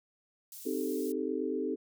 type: high-pass noise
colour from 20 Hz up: white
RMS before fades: -47 dBFS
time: 0.52-1.12 s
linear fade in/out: 2 ms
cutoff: 6000 Hz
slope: 12 dB/octave
type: chord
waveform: sine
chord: A half-diminished seventh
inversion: first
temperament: equal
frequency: 261.6 / 311.1 / 392 / 440 Hz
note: C4 / Eb4 / G4 / A4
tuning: 0 / 0 / 0 / 0 cents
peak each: -36 dBFS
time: 0.65-1.76 s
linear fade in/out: 20 ms
effects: none